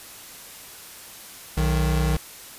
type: tone pair together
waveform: square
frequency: 61.73 / 155.56 Hz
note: B1 / D#3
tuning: 0 / 0 cents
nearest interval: octave + major third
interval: 1600 cents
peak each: -22 / -24 dBFS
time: 1.57-2.17 s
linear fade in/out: 5 ms
effects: white hiss -42 dBFS RMS until 2.58 s + resampled to 32000 Hz